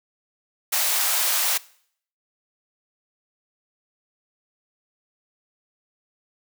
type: high-pass noise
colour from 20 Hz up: white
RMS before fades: -22 dBFS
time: 0.72-1.58 s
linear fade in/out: 10 ms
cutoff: 590 Hz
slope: 24 dB/octave
effects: noise-tail reverb RT60 0.6 s tail -21 dB re dry